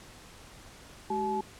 sine tone cluster, 209.7 / 383.1 / 858 Hz, G#3 / G4 / A5, +17 / -40 / -44 cents, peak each -36 / -33 / -30 dBFS, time 1.1-1.41 s, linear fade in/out 5 ms, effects pink hiss -51 dBFS RMS until 1.59 s + low-pass 10000 Hz 12 dB/octave

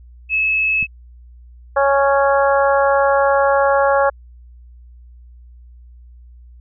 sine tone, 2592 Hz, E7, 30 cents flat, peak -14 dBFS, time 0.29-0.87 s, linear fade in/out 50 ms
click, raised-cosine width 5 ms, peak -19 dBFS, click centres 0.827 s
harmonic tone, 277.2 Hz, C#4, in tune, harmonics 2 / 3 / 4 / 5 / 6, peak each -14 / -18 / -20 / -22 / -24 dBFS, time 1.76-4.1 s, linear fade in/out 10 ms
effects added 60 Hz sine -39 dBFS peak until 6.6 s

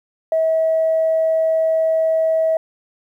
sine tone, 644 Hz, E5, 41 cents flat, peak -13 dBFS, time 0.32-2.57 s, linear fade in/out 2 ms, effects tanh soft clip ceiling -9 dBFS + 9-bit

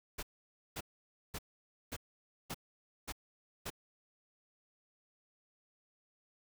pink noise bursts, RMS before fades -41 dBFS, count 7, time 0.18-3.703 s, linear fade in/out 10 ms, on 49 ms, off 530 ms, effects none

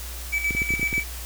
triangle tone with tremolo, 2299 Hz, D7, 37 cents flat, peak -19 dBFS, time 0.32-1.04 s, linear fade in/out 20 ms, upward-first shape square, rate 8.1 Hz, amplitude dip 60%
clicks, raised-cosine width 3 ms, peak -18 dBFS, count 9, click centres 0.508 / 0.55 / 0.619 / 0.706 / 0.738 / 0.796 / 0.83 / 0.929 / 0.98 s
effects added 60 Hz sine -34 dBFS peak until 1.25 s + white hiss -38 dBFS RMS until 1.25 s

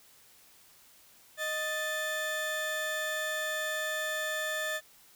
35% pulse tone pair together, 622.3 / 1760.1 Hz, D#5 / A6, 0 / 0 cents, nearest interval octave + tritone, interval 1800 cents, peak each -34 / -31 dBFS, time 1.37-4.81 s, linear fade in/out 50 ms, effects white hiss -59 dBFS RMS until 5.15 s

